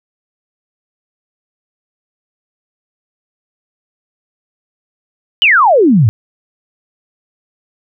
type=exponential sweep; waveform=sine; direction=down; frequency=3125 to 98 Hz; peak=-5 dBFS; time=5.42-6.09 s; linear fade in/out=0 ms; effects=none